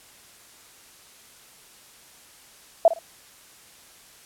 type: tone with echo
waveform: sine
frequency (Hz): 666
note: E5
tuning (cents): +18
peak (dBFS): -10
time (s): 2.85-2.88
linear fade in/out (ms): 2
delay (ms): 55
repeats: 2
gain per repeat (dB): -13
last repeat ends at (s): 2.99
effects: white hiss -51 dBFS RMS until 4.25 s + low-pass 12000 Hz 12 dB/octave